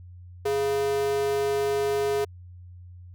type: tone with high-pass filter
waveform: square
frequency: 138.59 Hz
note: C#3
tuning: in tune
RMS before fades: -25 dBFS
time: 0.45-2.25 s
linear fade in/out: 10 ms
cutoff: 470 Hz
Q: 7.9
effects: added 89 Hz sine -42 dBFS peak until 3.14 s